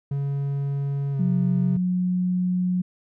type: tone with pitch glide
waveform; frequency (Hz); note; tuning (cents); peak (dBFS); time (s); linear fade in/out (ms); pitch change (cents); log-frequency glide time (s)
triangle; 140.1 to 134.78; C#3 to C#3; +19 to -48; -21; 0.11-1.77; 5; -67; 1.12-1.2
type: tone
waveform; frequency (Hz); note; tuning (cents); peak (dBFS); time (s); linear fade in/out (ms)
sine; 181.3; F#3; -35; -20; 1.19-2.82; 10
effects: none